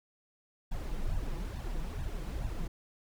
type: noise with flanger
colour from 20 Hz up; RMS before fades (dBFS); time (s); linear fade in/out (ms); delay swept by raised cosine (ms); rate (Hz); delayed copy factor
brown; -35; 0.71-2.68; 10; 1.1 to 6.1; 2.3; +0.8
effects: none